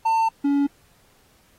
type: tone pair in turn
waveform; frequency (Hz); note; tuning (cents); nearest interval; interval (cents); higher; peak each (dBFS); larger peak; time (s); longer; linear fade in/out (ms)
triangle; 898 / 282.9; A5 / C#4; +35 / +35; octave + minor sixth; 2000; first; -15; neither; 0.05-0.29 / 0.44-0.67; first; 10
effects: pink hiss -59 dBFS RMS until 1.58 s + AAC 48 kbps